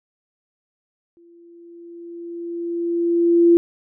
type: tone with exponential growth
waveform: sine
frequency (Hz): 341.3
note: F4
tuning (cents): -40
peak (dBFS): -8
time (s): 1.17-3.57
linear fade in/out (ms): 0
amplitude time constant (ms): 520
effects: none